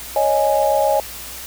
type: chord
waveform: sine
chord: C# suspended second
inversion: none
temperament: equal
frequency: 554.4 / 622.3 / 830.6 Hz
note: C#5 / D#5 / G#5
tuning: 0 / 0 / 0 cents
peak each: -18 dBFS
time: 0.16-1 s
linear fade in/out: 2 ms
effects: added 60 Hz sine -42 dBFS peak until 1.46 s + white hiss -33 dBFS RMS until 1.46 s